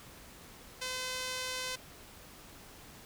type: tone with band-pass filter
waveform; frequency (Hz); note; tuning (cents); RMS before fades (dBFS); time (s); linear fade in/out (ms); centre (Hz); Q
sawtooth; 511; C5; -41; -38; 0.81-1.76; 10; 4900; 0.73
effects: pink hiss -53 dBFS RMS until 3.05 s